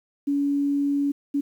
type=tone bursts at uneven times; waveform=sine; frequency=283.5 Hz; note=C#4; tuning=39 cents sharp; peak=-20 dBFS; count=2; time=0.27-1.12 / 1.34-1.41 s; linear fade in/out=10 ms; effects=9-bit